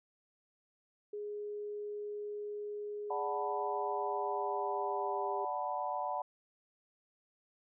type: tone with pitch glide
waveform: sine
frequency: 415.3 to 401.8 Hz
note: G#4 to G4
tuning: 0 to +43 cents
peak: -38 dBFS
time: 1.13-5.45 s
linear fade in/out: 5 ms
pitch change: -57 cents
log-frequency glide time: 3.38-5.23 s
type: chord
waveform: sine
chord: B minor seventh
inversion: first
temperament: equal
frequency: 587.3 / 740 / 880 / 987.8 Hz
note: D5 / F#5 / A5 / B5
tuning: 0 / 0 / 0 / 0 cents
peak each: -41 / -38 / -40 / -39 dBFS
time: 3.1-6.22 s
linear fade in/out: 5 ms
effects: none